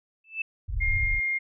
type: tone with exponential growth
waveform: sine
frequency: 2637 Hz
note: E7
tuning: in tune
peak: -23 dBFS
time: 0.24-0.42 s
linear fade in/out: 5 ms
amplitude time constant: 39 ms
type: low-pass noise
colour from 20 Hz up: pink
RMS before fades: -28 dBFS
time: 0.68-1.2 s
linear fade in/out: 10 ms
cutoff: 110 Hz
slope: 48 dB/octave
type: tone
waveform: sine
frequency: 2124 Hz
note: C7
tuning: 25 cents sharp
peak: -24 dBFS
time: 0.8-1.39 s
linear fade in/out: 20 ms
effects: none